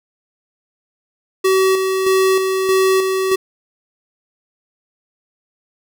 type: tone with tremolo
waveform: square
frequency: 380 Hz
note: F#4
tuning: 46 cents sharp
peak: -12 dBFS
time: 1.44-3.36 s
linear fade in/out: 10 ms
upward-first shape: square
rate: 1.6 Hz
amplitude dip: 40%
effects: none